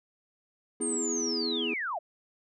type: chord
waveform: triangle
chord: E major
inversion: second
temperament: equal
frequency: 246.9 / 329.6 / 415.3 Hz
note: B3 / E4 / G#4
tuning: 0 / 0 / 0 cents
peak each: -33 dBFS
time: 0.8-1.74 s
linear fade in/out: 5 ms
type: linear sweep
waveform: sine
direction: down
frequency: 8850 to 581 Hz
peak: -30 dBFS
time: 0.81-1.99 s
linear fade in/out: 10 ms
effects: none